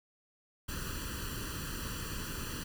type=noise with comb filter; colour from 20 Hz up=pink; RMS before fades=-39 dBFS; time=0.68-2.64 s; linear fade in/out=10 ms; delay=0.68 ms; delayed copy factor=+0.9; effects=none